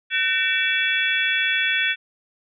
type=tone cluster; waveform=sine; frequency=1515 / 1822 / 2301 / 2667 / 3393 Hz; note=F#6 / A#6 / D7 / E7 / G#7; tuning=+40 / -40 / -36 / +20 / +36 cents; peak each=-25 dBFS; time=0.1-1.96 s; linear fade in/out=50 ms; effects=none